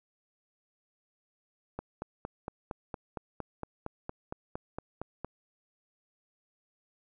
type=click train; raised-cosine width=1 ms; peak=-22 dBFS; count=16; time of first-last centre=1.79-5.246 s; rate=4.34 Hz; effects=none